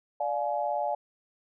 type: chord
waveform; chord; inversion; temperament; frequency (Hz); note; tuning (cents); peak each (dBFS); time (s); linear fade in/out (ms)
sine; D diminished; none; just; 587.3 / 704.8 / 845.8; D5 / F5 / Ab5; 0 / +16 / +31; -31; 0.2-0.95; 5
effects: none